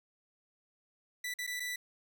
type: tone with dropouts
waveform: sawtooth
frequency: 1975.5 Hz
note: B6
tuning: in tune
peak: -32 dBFS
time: 1.24-1.76 s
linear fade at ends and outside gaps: 5 ms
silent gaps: 1.34-1.387 / 1.467-1.474 / 1.598-1.602 s
effects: none